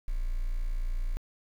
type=tone; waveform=sine; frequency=29.14 Hz; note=A#0; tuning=in tune; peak=-26 dBFS; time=0.08-1.17 s; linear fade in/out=0 ms; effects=tanh soft clip ceiling -24 dBFS + 9-bit